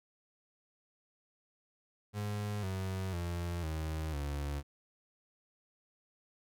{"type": "tone with pitch steps", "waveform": "35% pulse", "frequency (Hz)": [103.83, 94.66, 86.31, 78.69, 71.74], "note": ["G#2", "F#2", "F2", "D#2", "D2"], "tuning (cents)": [0, 40, -20, 20, -40], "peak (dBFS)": -33, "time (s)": [2.13, 4.63], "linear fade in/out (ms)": 50, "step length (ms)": 500, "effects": []}